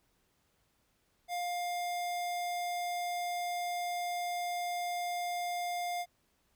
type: tone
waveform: square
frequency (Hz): 705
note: F5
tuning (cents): +16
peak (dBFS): -34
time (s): 1.28-6.06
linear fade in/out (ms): 50
effects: pink hiss -74 dBFS RMS until 6.55 s